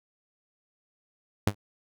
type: tone with exponential decay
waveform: sawtooth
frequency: 101.9 Hz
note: G#2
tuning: 32 cents flat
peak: -14 dBFS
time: 1.47-1.55 s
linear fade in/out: 5 ms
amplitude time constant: 16 ms
effects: none